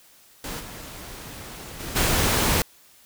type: noise with level steps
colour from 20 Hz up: pink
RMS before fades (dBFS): -33 / -39 / -34 / -21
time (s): 0.44-2.62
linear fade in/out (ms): 2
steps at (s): 0.59 / 1.79 / 1.95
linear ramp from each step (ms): 20
effects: white hiss -54 dBFS RMS until 3.05 s